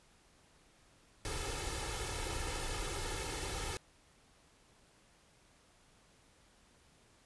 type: noise with comb filter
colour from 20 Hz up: pink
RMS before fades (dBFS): -39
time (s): 1.25-3.77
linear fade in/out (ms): 0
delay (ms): 2.3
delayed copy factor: +0.75
effects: pink hiss -66 dBFS RMS until 7.25 s + resampled to 24000 Hz